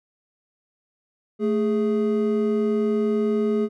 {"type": "tone pair together", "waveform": "triangle", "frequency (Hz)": [220, 415.6], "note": ["A3", "G#4"], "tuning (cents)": [0, 1], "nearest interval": "major seventh", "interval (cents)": 1101, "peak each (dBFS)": -20, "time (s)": [1.39, 3.69], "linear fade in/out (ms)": 50, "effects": []}